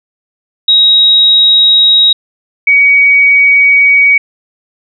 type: tone pair in turn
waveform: sine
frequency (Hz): 3805 / 2256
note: A#7 / C#7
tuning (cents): +35 / +30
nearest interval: major sixth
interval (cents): 905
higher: first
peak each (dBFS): -3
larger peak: neither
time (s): 0.68-2.13 / 2.67-4.18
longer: second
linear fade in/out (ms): 5
effects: none